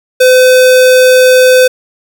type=tone; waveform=square; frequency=509 Hz; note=C5; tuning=48 cents flat; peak=-3 dBFS; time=0.2-1.68 s; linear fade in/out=10 ms; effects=7-bit